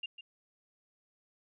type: tone with echo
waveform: sine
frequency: 2800 Hz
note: F7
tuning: 4 cents sharp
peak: -35 dBFS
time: 0.03-0.06 s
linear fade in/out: 5 ms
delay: 150 ms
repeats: 1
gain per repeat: -10 dB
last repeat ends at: 0.21 s
effects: none